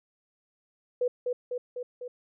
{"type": "tone with echo", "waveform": "sine", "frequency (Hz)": 493.9, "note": "B4", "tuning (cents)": 0, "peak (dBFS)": -23, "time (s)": [1.01, 1.08], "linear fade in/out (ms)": 5, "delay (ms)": 250, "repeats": 4, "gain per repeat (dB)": -3, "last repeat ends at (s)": 2.08, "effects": []}